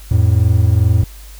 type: tone pair together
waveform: triangle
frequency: 86.35 / 108.8 Hz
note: F2 / A2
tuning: -19 / -19 cents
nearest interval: major third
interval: 400 cents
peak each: -10 dBFS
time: 0.11-1.04 s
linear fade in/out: 5 ms
effects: added 50 Hz sine -33 dBFS peak until 1.39 s + white hiss -42 dBFS RMS until 1.39 s